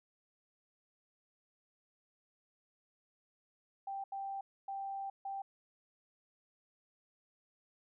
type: tone bursts at uneven times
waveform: sine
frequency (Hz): 785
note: G5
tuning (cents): +2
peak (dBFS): -38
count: 4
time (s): 3.87-4.04 / 4.12-4.41 / 4.68-5.1 / 5.25-5.42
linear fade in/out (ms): 5
effects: none